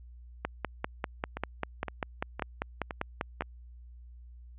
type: two click trains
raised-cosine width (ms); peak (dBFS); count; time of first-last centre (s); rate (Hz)
0.5; -20 / -15; 5 / 16; 1.37-3.421 / 0.45-3.409; 1.95 / 5.07
effects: added 60 Hz sine -47 dBFS peak until 4.58 s + resampled to 8000 Hz